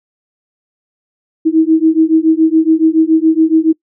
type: beating tone pair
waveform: sine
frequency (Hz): 316.7 / 323.8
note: D#4 / E4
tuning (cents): +31 / -31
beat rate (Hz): 7.1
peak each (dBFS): -10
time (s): 1.45-3.73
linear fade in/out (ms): 20
effects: noise-tail reverb RT60 0.1 s tail -24 dB re dry